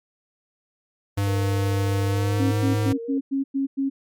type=tone with pitch glide; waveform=square; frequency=100 to 105.76 Hz; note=G2 to G#2; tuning=+35 to +32 cents; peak=-21 dBFS; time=1.17-2.93 s; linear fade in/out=10 ms; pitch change=+97 cents; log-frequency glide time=2.07-2.65 s
type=tone with vibrato; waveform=sine; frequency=466.2 Hz; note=A#4; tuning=in tune; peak=-30 dBFS; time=1.27-3.18 s; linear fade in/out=5 ms; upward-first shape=square; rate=6.2 Hz; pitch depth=19 cents each way
type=tone bursts; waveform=sine; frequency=272.8 Hz; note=C#4; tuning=28 cents flat; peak=-20 dBFS; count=7; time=2.39-3.9 s; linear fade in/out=20 ms; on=130 ms; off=100 ms
effects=MP3 96 kbps